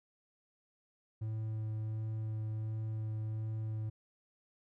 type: tone with vibrato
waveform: triangle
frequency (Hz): 109.3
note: A2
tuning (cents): -11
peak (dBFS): -33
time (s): 1.21-3.9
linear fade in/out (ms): 10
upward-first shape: sine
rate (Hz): 1.4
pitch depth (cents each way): 9
effects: none